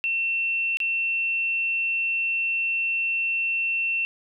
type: tone with dropouts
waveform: sine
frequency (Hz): 2700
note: E7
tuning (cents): +41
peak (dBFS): -22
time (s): 0.04-4.05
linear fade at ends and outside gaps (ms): 0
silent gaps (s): 0.771-0.802
effects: none